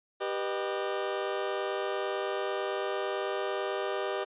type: chord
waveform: sawtooth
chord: G augmented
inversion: none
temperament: just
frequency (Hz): 392 / 490 / 612.5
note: G4 / B4 / D#5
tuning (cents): 0 / -14 / -27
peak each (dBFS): -29 / -32 / -31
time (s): 0.2-4.25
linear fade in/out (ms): 20
effects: resampled to 8000 Hz